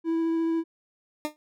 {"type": "tone with vibrato", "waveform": "triangle", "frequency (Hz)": 328.6, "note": "E4", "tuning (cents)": -5, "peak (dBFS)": -21, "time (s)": [0.04, 0.64], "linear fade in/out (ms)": 50, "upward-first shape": "triangle", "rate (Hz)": 14, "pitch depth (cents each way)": 11}
{"type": "tone with exponential decay", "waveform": "20% pulse", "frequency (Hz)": 302.5, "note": "D#4", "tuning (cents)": -49, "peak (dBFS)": -19, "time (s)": [1.25, 1.36], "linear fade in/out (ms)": 0, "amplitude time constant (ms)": 22}
{"effects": []}